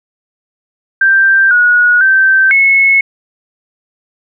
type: tone with pitch steps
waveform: sine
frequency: 1573 / 1455 / 1554 / 2189 Hz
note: G6 / F#6 / G6 / C#7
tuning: +6 / -29 / -16 / -22 cents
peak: -5 dBFS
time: 1.01-3.01 s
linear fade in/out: 5 ms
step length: 500 ms
effects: none